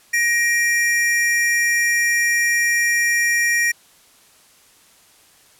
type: tone pair together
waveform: square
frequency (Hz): 1881 / 2370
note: A#6 / D7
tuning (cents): +15 / +15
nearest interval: major third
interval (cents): 400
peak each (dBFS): -17 / -23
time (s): 0.13-3.72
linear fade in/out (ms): 10
effects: white hiss -52 dBFS RMS until 5.59 s + low-pass 12000 Hz 12 dB/octave